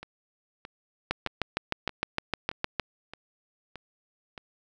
two click trains, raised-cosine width 0.3 ms, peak -10 / -24 dBFS, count 12 / 8, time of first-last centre 1.11-2.797 / 0.03-4.378 s, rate 6.52 / 1.61 Hz, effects none

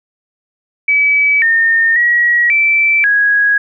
sine tone with pitch steps, 2290 / 1825 / 1911 / 2328 / 1657 Hz, D7 / A#6 / A#6 / D7 / G#6, -44 / -37 / +43 / -16 / -4 cents, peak -8 dBFS, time 0.88-3.58 s, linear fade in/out 5 ms, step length 540 ms, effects none

